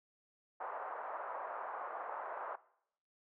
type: band-pass noise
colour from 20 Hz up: white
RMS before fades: -43 dBFS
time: 0.6-2.56 s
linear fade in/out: 10 ms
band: 580 to 1200 Hz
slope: 24 dB/octave
effects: noise-tail reverb RT60 0.7 s tail -19 dB re dry + low-pass 2000 Hz 12 dB/octave